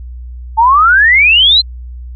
sine exponential sweep, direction up, 870 to 4186 Hz, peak -4 dBFS, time 0.57-1.62 s, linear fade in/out 20 ms, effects added 61 Hz sine -24 dBFS peak until 2.15 s

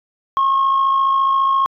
sine tone with amplitude modulation, 1083 Hz, C#6, 41 cents flat, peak -9 dBFS, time 0.37-1.66 s, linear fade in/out 0 ms, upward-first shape sine, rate 54.6 Hz, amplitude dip 45%, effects tanh soft clip ceiling -10 dBFS

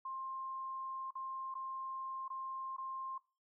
sine tone with dropouts, 1058 Hz, C6, 19 cents sharp, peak -40 dBFS, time 0.05-3.18 s, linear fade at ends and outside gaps 5 ms, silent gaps 1.108-1.153 / 1.542-1.551 / 2.281-2.301 / 2.766-2.781 s, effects noise-tail reverb RT60 0.3 s tail -19 dB re dry

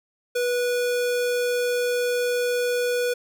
square tone, 489 Hz, B4, 17 cents flat, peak -22 dBFS, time 0.35-3.14 s, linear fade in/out 10 ms, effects none

